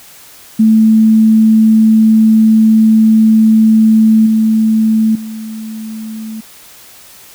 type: tone with level steps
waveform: sine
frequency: 220 Hz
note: A3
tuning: in tune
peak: -4 / -7 / -21 dBFS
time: 0.59-6.41 s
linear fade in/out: 10 ms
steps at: 4.26 / 5.15 s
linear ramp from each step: 5 ms
effects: white hiss -38 dBFS RMS until 7.34 s